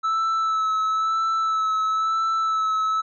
triangle tone with vibrato, 1310 Hz, E6, 11 cents flat, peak -18 dBFS, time 0.03-3.02 s, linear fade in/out 20 ms, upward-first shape sine, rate 1 Hz, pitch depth 21 cents each way, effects resampled to 16000 Hz

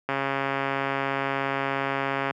click train, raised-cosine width 0.5 ms, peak -11 dBFS, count 305, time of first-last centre 0.09-2.309 s, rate 137 Hz, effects high-pass 150 Hz 12 dB/octave

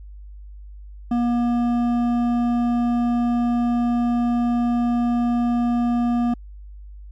sine tone with hard clipping, 239.3 Hz, A#3, 46 cents sharp, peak -19 dBFS, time 1.11-6.34 s, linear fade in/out 5 ms, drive 9 dB, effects added 50 Hz sine -36 dBFS peak until 7.11 s + MP3 96 kbps

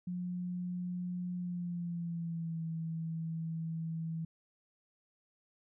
sine tone with pitch glide, 178.7 to 162.92 Hz, F3 to E3, +40 to -20 cents, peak -35 dBFS, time 0.07-4.25 s, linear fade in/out 5 ms, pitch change -160 cents, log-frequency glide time 1.36-2.63 s, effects none

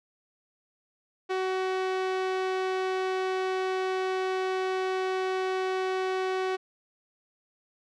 sawtooth tone with low-pass filter, 375.4 Hz, F#4, 25 cents sharp, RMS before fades -29 dBFS, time 1.29-6.57 s, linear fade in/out 20 ms, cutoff 3800 Hz, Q 0.6, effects none

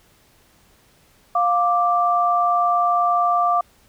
sine tone pair together, 703.3 / 1174.7 Hz, F5 / D6, +12 / 0 cents, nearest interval major sixth, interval 888 cents, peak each -18 dBFS, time 1.35-3.61 s, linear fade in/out 5 ms, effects pink hiss -56 dBFS RMS until 3.88 s

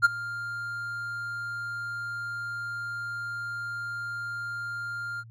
triangle tone with ADSR envelope, 1400 Hz, F6, 4 cents sharp, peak -11 dBFS, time 0.02-5.24 s, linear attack 31 ms, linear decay 20 ms, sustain -19 dB, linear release 46 ms, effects added 114 Hz sine -45 dBFS peak until 5.3 s

